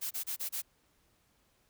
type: noise bursts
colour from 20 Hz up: blue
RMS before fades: -36 dBFS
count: 5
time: 0.01-0.621 s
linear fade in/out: 20 ms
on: 99 ms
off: 29 ms
effects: pink hiss -71 dBFS RMS until 1.69 s